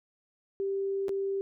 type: tone with dropouts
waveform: sine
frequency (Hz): 392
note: G4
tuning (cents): 0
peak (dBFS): -28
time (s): 0.6-1.41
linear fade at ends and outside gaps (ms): 0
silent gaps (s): 1.083-1.092
effects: none